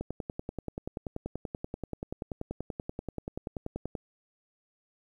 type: click train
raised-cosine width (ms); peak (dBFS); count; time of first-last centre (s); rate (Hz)
2; -21; 42; 0.01-3.952; 10.4
effects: 10-bit